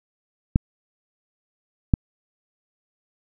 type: clicks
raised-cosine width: 5 ms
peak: -3 dBFS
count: 2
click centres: 0.559 / 1.938 s
effects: none